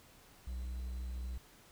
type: tone with quantisation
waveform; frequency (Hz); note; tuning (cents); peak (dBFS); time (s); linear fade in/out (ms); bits
triangle; 61.74; B1; 0; -36; 0.47-1.38; 5; 11
effects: pink hiss -61 dBFS RMS until 1.71 s

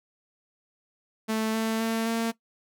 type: tone with pitch steps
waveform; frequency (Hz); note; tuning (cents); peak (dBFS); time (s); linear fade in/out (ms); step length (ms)
sawtooth; 220 / 222.7 / 225.4 / 228.2; A3 / A3 / A3 / A#3; 0 / +21 / +42 / -37; -21; 1.28-2.32; 20; 260
effects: noise-tail reverb RT60 0.1 s tail -18 dB re dry

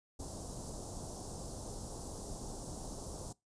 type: band-stop noise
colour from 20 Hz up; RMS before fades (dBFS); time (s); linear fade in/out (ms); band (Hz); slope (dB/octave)
pink; -44; 0.19-3.33; 10; 890 to 5400; 24
effects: noise-tail reverb RT60 0.2 s tail -22 dB re dry + resampled to 22050 Hz

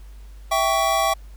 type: chord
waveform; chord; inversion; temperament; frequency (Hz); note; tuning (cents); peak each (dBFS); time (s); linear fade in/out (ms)
square; C# diminished; first; equal with one note detuned; 659.3 / 784 / 1125.5; E5 / G5 / C#6; 0 / 0 / +26; -23; 0.51-1.14; 10
effects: added 50 Hz sine -38 dBFS peak until 1.36 s + pink hiss -56 dBFS RMS until 1.36 s

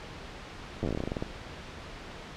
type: slowing click train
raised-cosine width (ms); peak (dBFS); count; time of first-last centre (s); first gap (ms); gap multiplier
2; -18; 16; 0.83-1.225; 9; 1.14
effects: pink hiss -43 dBFS RMS until 2.36 s + low-pass 4000 Hz 12 dB/octave

